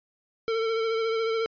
square tone with vibrato, 450 Hz, A4, 39 cents sharp, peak -25 dBFS, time 0.48-1.46 s, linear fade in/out 0 ms, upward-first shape triangle, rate 14 Hz, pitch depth 33 cents each way, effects resampled to 11025 Hz

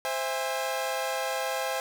sawtooth chord, C augmented, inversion none, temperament equal with one note detuned, 523.3 / 659.3 / 814.5 Hz, C5 / E5 / G#5, 0 / 0 / -34 cents, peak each -28 / -30 / -29 dBFS, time 0.05-1.8 s, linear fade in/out 0 ms, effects none

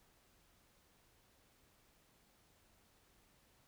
silence, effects pink hiss -71 dBFS RMS until 3.67 s

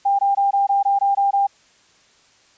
sine tone bursts, 797 Hz, G5, 28 cents sharp, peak -14 dBFS, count 9, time 0.05-1.47 s, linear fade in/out 10 ms, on 140 ms, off 20 ms, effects white hiss -55 dBFS RMS until 2.57 s + resampled to 16000 Hz

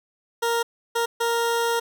20% pulse tone bursts at uneven times, 466.2 Hz, A#4, in tune, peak -16 dBFS, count 3, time 0.42-0.63 / 0.95-1.06 / 1.2-1.8 s, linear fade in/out 10 ms, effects none

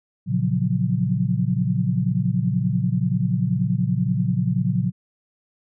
sine chord, Gb major seventh, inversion first, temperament equal, 116.54 / 138.59 / 174.61 / 185 Hz, Bb2 / Db3 / F3 / Gb3, 0 / 0 / 0 / 0 cents, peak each -24 dBFS, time 0.26-4.92 s, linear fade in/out 50 ms, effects none

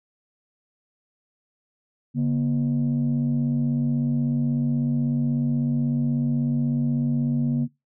sine tone pair together, 142.4 / 238.7 Hz, C#3 / A#3, +47 / +41 cents, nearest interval major sixth, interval 894 cents, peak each -21 dBFS, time 2.14-7.68 s, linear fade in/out 50 ms, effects noise-tail reverb RT60 0.2 s tail -21 dB re dry + tanh soft clip ceiling -16 dBFS

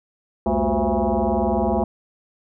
sine tone with frequency modulation, 230.5 Hz, A#3, 19 cents flat, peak -17 dBFS, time 0.46-1.84 s, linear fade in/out 2 ms, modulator 147 Hz, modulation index 4.4, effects none

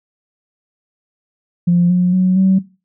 sine tone with pitch steps, 174.61 / 179.62 / 184.78 / 190.08 Hz, F3 / F3 / F#3 / F#3, 0 / +49 / -2 / +47 cents, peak -8 dBFS, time 1.67-2.59 s, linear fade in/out 10 ms, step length 230 ms, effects noise-tail reverb RT60 0.3 s tail -18 dB re dry + tanh soft clip ceiling -4 dBFS

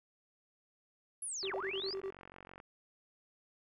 sine linear two-way sweep, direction down then up, 11175 to 466.2 to 5130 Hz, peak -38 dBFS, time 1.22-1.94 s, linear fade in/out 5 ms, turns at 1.55 s
click train, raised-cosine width 0.5 ms, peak -36 dBFS, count 55, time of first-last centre 1.43-2.601 s, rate 46.1 Hz
triangle tone bursts, 386.7 Hz, G4, 24 cents flat, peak -35 dBFS, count 7, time 1.43-2.107 s, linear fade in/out 10 ms, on 77 ms, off 23 ms
effects none

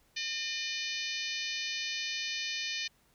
harmonic tone with a mistuned harmonic, 606 Hz, D#5, 46 cents flat, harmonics 3 / 4 / 5 / 6 / 7 / 8 / 9 / 10, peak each -42 / -39 / -41 / -41 / -41 / -42 / -47 / -45 dBFS, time 0.16-2.88 s, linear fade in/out 10 ms, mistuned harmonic 5, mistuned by -20 cents, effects pink hiss -68 dBFS RMS until 3.14 s

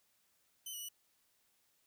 10% pulse tone with pitch steps, 3046 / 2934 / 2952 Hz, F#7 / F#7 / F#7, +50 / -15 / -5 cents, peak -35 dBFS, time 0.66-0.888 s, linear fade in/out 5 ms, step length 76 ms, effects white hiss -75 dBFS RMS until 1.86 s

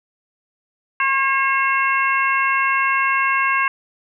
harmonic tone, 540 Hz, C#5, 45 cents flat, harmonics 2 / 3 / 4 / 5, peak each -19 / -21 / -22 / -23 dBFS, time 1-3.68 s, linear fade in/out 2 ms, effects none

